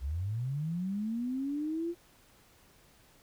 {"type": "linear sweep", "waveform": "sine", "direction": "up", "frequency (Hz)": [60.2, 349.2], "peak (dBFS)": -31, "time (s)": [0, 1.95], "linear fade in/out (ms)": 50, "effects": ["pink hiss -62 dBFS RMS until 3.22 s"]}